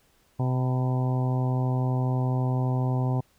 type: harmonic tone with a mistuned harmonic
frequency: 128 Hz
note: C3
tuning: 38 cents flat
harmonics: 1 / 2 / 3 / 4 / 5 / 6 / 7 / 8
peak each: -23 / -32 / -37 / -40 / -39 / -38 / -40 / -42 dBFS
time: 0.39-3.21 s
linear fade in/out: 10 ms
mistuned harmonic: 8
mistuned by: -57 cents
effects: pink hiss -64 dBFS RMS until 3.38 s